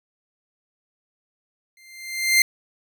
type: tone with exponential growth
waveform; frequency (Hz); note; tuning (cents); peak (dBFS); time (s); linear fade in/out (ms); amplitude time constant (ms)
sawtooth; 2093; C7; 0; -8; 1.77-2.42; 2; 140
effects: none